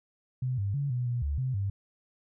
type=tone with pitch steps; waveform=sine; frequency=127.7 / 99.7 / 141.5 / 123.8 / 121.1 / 71.8 / 129.7 / 98.8 Hz; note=C3 / G2 / C#3 / B2 / B2 / D2 / C3 / G2; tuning=-42 / +30 / +36 / +5 / -34 / -39 / -15 / +14 cents; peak=-27 dBFS; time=0.42-1.7 s; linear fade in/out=5 ms; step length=160 ms; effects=none